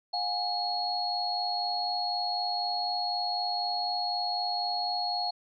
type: tone cluster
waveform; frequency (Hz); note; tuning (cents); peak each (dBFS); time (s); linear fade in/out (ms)
sine; 717 / 821 / 4316; F5 / G#5 / C#8; +45 / -20 / -47; -32 / -35 / -31; 0.13-5.31; 10
effects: none